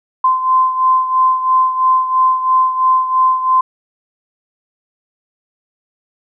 sine beating tone pair, 1034 / 1037 Hz, C6 / C6, -21 / -16 cents, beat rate 3 Hz, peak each -11 / -17 dBFS, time 0.24-3.61 s, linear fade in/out 5 ms, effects none

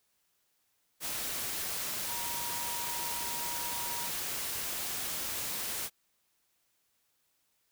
sine tone in noise, 950 Hz, A#5, 33 cents sharp, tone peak -41 dBFS, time 2.06-4.11 s, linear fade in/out 50 ms, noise white, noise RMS -36 dBFS, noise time 1-5.9 s, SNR -8 dB, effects white hiss -75 dBFS RMS until 7.71 s

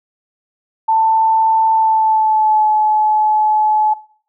sine tone with pitch glide, 888 to 856.8 Hz, A5 to A5, +16 to -46 cents, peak -10 dBFS, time 0.88-3.94 s, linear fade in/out 10 ms, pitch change -62 cents, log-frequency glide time 1.72-2.65 s, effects noise-tail reverb RT60 0.5 s tail -20 dB re dry

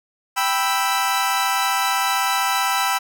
sawtooth chord, E minor, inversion first, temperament equal, 784 / 987.8 / 1318.5 Hz, G5 / B5 / E6, 0 / 0 / 0 cents, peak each -19 dBFS, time 0.36-2.99 s, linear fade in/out 20 ms, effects none

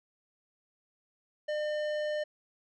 sine tone with tanh clipping, 603 Hz, D5, 46 cents sharp, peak -32 dBFS, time 1.48-2.24 s, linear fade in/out 10 ms, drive 14 dB, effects none

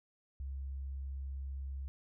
sine tone, 67.7 Hz, C#2, 40 cents flat, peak -38 dBFS, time 0.4-1.88 s, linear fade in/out 0 ms, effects none

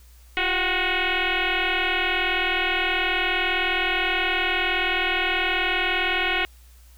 sine tone with frequency modulation, 347.4 Hz, F4, 9 cents flat, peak -20 dBFS, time 0.37-6.45 s, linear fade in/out 0 ms, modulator 367 Hz, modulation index 7.7, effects added 60 Hz sine -47 dBFS peak until 6.97 s + white hiss -57 dBFS RMS until 6.97 s

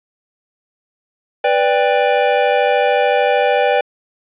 square chord, G major, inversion first, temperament equal with one note detuned, 493.9 / 587.3 / 792.6 Hz, B4 / D5 / G5, 0 / 0 / +19 cents, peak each -17 dBFS, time 1.44-3.81 s, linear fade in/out 5 ms, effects resampled to 8000 Hz + 8-bit

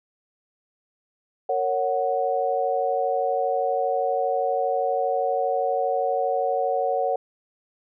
sine chord, F# major, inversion first, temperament just, 462.5 / 555 / 740 Hz, A#4 / C#5 / F#5, -14 / +2 / 0 cents, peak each -27 / -25 / -24 dBFS, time 1.49-7.16 s, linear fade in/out 5 ms, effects none

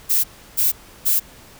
violet noise bursts, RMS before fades -17 dBFS, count 3, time 0.09-1.2 s, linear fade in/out 20 ms, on 150 ms, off 330 ms, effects pink hiss -45 dBFS RMS until 1.59 s

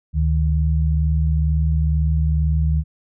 sine tone pair together, 73.41 / 155.56 Hz, D2 / D#3, 0 / 0 cents, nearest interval octave + minor second, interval 1300 cents, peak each -16 / -21 dBFS, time 0.13-2.84 s, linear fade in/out 50 ms, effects none

